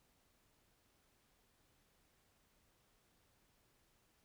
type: silence
effects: pink hiss -75 dBFS RMS until 4.24 s